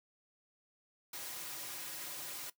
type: noise with comb filter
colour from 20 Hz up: white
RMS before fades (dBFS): -44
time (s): 1.13-2.5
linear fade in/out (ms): 5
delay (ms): 4.5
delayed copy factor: -0.65
effects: noise-tail reverb RT60 0.1 s tail -17 dB re dry + high-pass 150 Hz 12 dB/octave